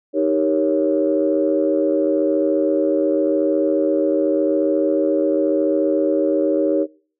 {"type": "chord", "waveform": "sine", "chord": "Eb dominant seventh", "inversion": "none", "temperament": "equal", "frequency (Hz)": [311.1, 392, 466.2, 554.4], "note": ["Eb4", "G4", "Bb4", "Db5"], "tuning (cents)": [0, 0, 0, 0], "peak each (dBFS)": [-19, -21, -24, -19], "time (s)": [0.13, 6.87], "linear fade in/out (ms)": 50, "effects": ["noise-tail reverb RT60 0.5 s tail -25 dB re dry", "tanh soft clip ceiling -5 dBFS"]}